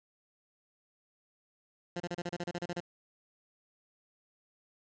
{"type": "tone bursts", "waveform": "15% pulse", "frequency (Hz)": 174.61, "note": "F3", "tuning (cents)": 0, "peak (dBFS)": -28, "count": 12, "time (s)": [1.96, 2.804], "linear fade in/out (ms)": 5, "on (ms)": 41, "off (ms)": 32, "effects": ["resampled to 16000 Hz", "10-bit"]}